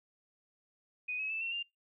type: tone with pitch steps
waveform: sine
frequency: 2489 / 2562 / 2637 / 2714 / 2794 Hz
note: D#7 / E7 / E7 / E7 / F7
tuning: 0 / -50 / 0 / +50 / 0 cents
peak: -34 dBFS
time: 1.08-1.63 s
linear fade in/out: 10 ms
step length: 110 ms
effects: noise-tail reverb RT60 0.2 s tail -26 dB re dry